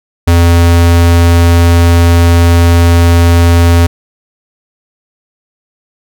square tone, 85.3 Hz, F2, 40 cents flat, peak -4 dBFS, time 0.27-3.87 s, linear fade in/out 10 ms, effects none

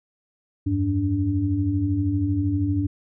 sine tone cluster, 85.8 / 98.5 / 289.7 Hz, F2 / G2 / D4, -30 / +9 / -24 cents, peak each -29 / -23 / -23 dBFS, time 0.66-2.87 s, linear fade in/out 10 ms, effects none

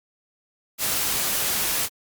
white noise, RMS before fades -24 dBFS, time 0.78-1.89 s, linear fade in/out 50 ms, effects Opus 48 kbps

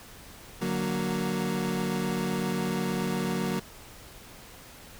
30% pulse chord, D augmented, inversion none, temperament equal, 146.83 / 185 / 233.1 Hz, D3 / F#3 / A#3, 0 / 0 / 0 cents, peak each -33 / -27 / -29 dBFS, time 0.61-3.6 s, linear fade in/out 10 ms, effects pink hiss -48 dBFS RMS until 4.99 s

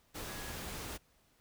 sine tone in noise, 1668 Hz, G#6, 7 cents sharp, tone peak -51 dBFS, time 0.27-0.56 s, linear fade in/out 20 ms, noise pink, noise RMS -43 dBFS, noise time 0.14-0.98 s, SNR -11 dB, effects pink hiss -70 dBFS RMS until 1.4 s

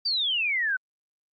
sine exponential sweep, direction down, 4767 to 1479 Hz, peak -23 dBFS, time 0.05-0.77 s, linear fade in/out 10 ms, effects Opus 48 kbps

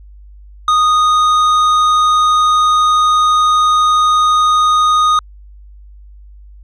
sine tone with tanh clipping, 1239 Hz, D#6, 8 cents flat, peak -10 dBFS, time 0.68-5.19 s, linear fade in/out 2 ms, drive 10 dB, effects added 50 Hz sine -35 dBFS peak until 6.63 s

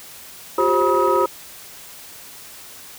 sine tone cluster, 356.9 / 394.9 / 531 / 966 / 1268 Hz, F4 / G4 / C5 / B5 / D#6, +38 / +13 / +25 / -39 / +32 cents, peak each -20 dBFS, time 0.58-1.26 s, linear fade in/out 5 ms, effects tanh soft clip ceiling -7 dBFS + white hiss -40 dBFS RMS until 2.98 s

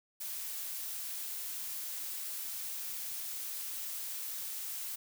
blue noise, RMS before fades -40 dBFS, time 0.2-4.96 s, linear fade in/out 10 ms, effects none

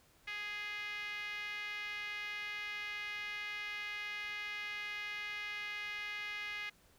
5% pulse tone with band-pass filter, 415.3 Hz, G#4, in tune, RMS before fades -42 dBFS, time 0.27-6.7 s, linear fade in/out 10 ms, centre 2100 Hz, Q 3.1, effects pink hiss -67 dBFS RMS until 6.98 s

